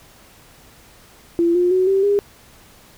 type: tone with pitch steps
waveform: sine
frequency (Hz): 340.1 / 355.4 / 371.3 / 388 / 405.4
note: F4 / F4 / F#4 / G4 / G#4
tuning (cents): -46 / +30 / +6 / -18 / -42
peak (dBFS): -13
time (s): 1.39-2.19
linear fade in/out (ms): 0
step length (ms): 160
effects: pink hiss -48 dBFS RMS until 2.97 s